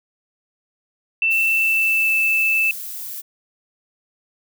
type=tone with pitch glide; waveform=sine; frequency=2670 to 2635 Hz; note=E7 to E7; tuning=+22 to -1 cents; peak=-15 dBFS; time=1.22-2.71 s; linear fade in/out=2 ms; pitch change=-23 cents; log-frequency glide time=1.46-2.18 s
type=noise; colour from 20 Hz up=violet; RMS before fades=-31 dBFS; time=1.3-3.22 s; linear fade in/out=20 ms
effects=none